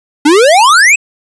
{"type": "exponential sweep", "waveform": "square", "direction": "up", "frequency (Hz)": [280.6, 2637], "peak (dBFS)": -4, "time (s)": [0.25, 0.96], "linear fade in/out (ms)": 10, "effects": ["resampled to 24000 Hz"]}